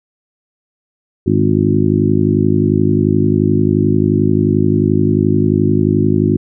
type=harmonic tone with a mistuned harmonic; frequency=51.4 Hz; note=G#1; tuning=17 cents flat; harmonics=2 / 3 / 4 / 5 / 6 / 7; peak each=-17 / -17 / -17 / -17 / -17 / -17 dBFS; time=1.26-6.37 s; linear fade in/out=10 ms; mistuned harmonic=2; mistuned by=-56 cents; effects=none